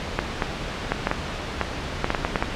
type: clicks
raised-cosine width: 0.5 ms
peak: -5 dBFS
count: 12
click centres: 0.19 / 0.422 / 0.92 / 1.071 / 1.114 / 1.613 / 2.044 / 2.104 / 2.148 / 2.249 / 2.358 / 2.425 s
effects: pink hiss -30 dBFS RMS until 2.55 s + low-pass 4000 Hz 12 dB/octave